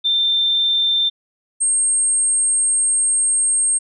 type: tone pair in turn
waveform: sine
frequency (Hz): 3578 / 8510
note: A7 / C9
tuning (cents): +28 / +28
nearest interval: octave + minor third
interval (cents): 1500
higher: second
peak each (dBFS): -14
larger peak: neither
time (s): 0.04-1.1 / 1.6-3.79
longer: second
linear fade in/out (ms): 20
effects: none